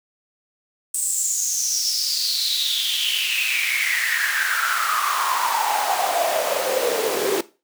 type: noise with high-pass filter sweep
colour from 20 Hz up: pink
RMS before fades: -22 dBFS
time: 0.94-7.41 s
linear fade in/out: 5 ms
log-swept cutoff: 8400 to 380 Hz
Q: 7.9
effects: noise-tail reverb RT60 0.3 s tail -17 dB re dry